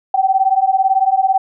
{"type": "beating tone pair", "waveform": "sine", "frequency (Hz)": [760, 778], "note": ["F#5", "G5"], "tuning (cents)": [46, -13], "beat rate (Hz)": 18, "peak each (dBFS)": -14, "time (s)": [0.14, 1.38], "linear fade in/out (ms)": 5, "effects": []}